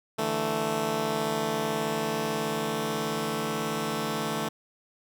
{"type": "chord", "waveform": "10% pulse", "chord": "D suspended second", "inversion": "none", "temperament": "just", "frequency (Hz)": [146.83, 165.19, 220.2], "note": ["D3", "E3", "A3"], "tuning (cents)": [0, 4, 2], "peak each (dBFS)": [-26, -26, -21], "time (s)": [0.18, 4.49], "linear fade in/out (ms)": 10, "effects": []}